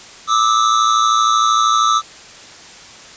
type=tone pair together; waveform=square; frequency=1187.1 / 1300 Hz; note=D6 / E6; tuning=+18 / -24 cents; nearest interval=major second; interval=158 cents; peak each=-15 dBFS; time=0.27-2.02 s; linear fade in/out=50 ms; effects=white hiss -38 dBFS RMS until 3.16 s + resampled to 16000 Hz